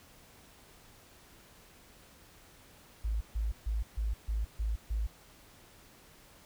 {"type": "tone bursts", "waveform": "sine", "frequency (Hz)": 54.1, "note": "A1", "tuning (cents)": -29, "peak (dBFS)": -29, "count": 7, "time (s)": [3.04, 5.07], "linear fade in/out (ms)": 10, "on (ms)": 170, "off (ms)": 140, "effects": ["pink hiss -58 dBFS RMS until 6.45 s"]}